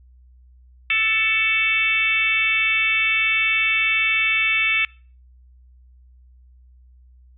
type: harmonic tone with a mistuned harmonic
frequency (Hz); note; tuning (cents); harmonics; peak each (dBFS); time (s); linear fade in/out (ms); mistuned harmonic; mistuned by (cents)
440.5; A4; +2; 3 / 4 / 5 / 6 / 7 / 8; -31 / -29 / -20 / -20 / -32 / -30; 0.9-4.85; 2; 5; +29
effects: noise-tail reverb RT60 0.4 s tail -23 dB re dry + added 62 Hz sine -47 dBFS peak until 7.37 s